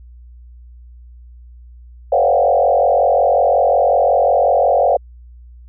sine tone with frequency modulation, 630 Hz, D#5, 21 cents sharp, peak -10 dBFS, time 2.12-4.97 s, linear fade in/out 5 ms, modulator 45.5 Hz, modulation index 2.9, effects added 60 Hz sine -37 dBFS peak until 5.68 s

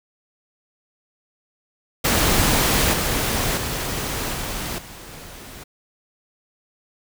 pink noise with level steps, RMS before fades -18 / -22 / -26 / -28 / -39 dBFS, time 2.04-5.64 s, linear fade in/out 10 ms, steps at 2.93 / 3.57 / 4.33 / 4.78 s, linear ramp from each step 5 ms, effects none

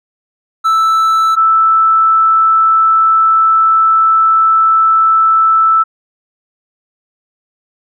triangle / sine tone pair in turn, 1318.5 / 1318.5 Hz, E6 / E6, 0 / 0 cents, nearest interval unison, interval 0 cents, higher neither, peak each -6 dBFS, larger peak neither, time 0.64-1.36 / 1.36-5.84 s, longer second, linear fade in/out 20 ms, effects none

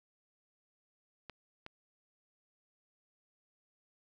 clicks, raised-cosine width 0.3 ms, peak -29 dBFS, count 2, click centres 1.297 / 1.664 s, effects none

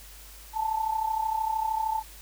sine tone with amplitude modulation, 880 Hz, A5, in tune, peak -22 dBFS, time 0.53-2.03 s, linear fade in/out 50 ms, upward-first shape sine, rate 33.1 Hz, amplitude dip 70%, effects added 50 Hz sine -48 dBFS peak until 2.21 s + white hiss -49 dBFS RMS until 2.21 s

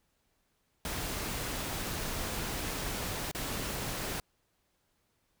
pink noise with dropouts, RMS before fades -36 dBFS, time 0.85-4.2 s, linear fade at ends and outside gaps 1 ms, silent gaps 3.314-3.348 s, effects pink hiss -75 dBFS RMS until 5.4 s

